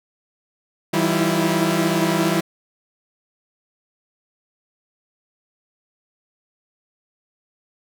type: tone cluster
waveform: sawtooth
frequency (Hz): 163.8 / 193.9 / 322.6 / 339.8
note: E3 / G3 / E4 / F4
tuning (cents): -11 / -19 / -37 / -47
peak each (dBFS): -19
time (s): 0.93-2.41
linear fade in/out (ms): 10
effects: none